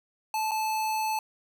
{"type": "tone with dropouts", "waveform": "square", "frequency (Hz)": 871, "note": "A5", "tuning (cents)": -18, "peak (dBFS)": -27, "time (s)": [0.34, 1.19], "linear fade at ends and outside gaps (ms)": 2, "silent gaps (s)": [0.511, 0.516], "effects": []}